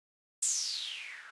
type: noise with low-pass filter sweep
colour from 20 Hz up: violet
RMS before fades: -36 dBFS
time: 0.42-1.31 s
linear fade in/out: 10 ms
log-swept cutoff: 8100 to 1400 Hz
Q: 7.4
effects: resampled to 24000 Hz